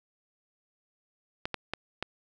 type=clicks; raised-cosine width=0.3 ms; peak=-15 dBFS; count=4; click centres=1.455 / 1.543 / 1.736 / 2.026 s; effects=none